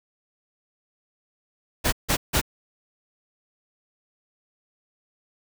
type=noise bursts; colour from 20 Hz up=pink; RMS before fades=-21 dBFS; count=3; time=1.84-2.415 s; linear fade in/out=20 ms; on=85 ms; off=160 ms; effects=none